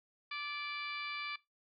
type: harmonic tone with a mistuned harmonic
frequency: 586 Hz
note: D5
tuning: 4 cents flat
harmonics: 2 / 3 / 4 / 5 / 6 / 7 / 8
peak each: -44 / -49 / -42 / -52 / -49 / -53 / -51 dBFS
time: 0.31-1.36 s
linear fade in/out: 5 ms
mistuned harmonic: 3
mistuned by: -29 cents
effects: noise-tail reverb RT60 0.2 s tail -20 dB re dry